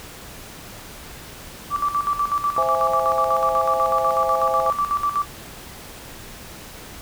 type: tone with tremolo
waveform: sine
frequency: 1163 Hz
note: D6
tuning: 17 cents flat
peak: -17 dBFS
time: 1.7-5.26 s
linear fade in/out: 50 ms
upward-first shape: square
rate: 8.1 Hz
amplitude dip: 70%
type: chord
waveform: sine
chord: C augmented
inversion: none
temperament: equal with one note detuned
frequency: 523.3 / 659.3 / 828.2 Hz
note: C5 / E5 / G#5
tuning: 0 / 0 / -5 cents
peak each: -24 dBFS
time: 2.58-4.7 s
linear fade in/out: 0 ms
effects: pink hiss -39 dBFS RMS until 7.01 s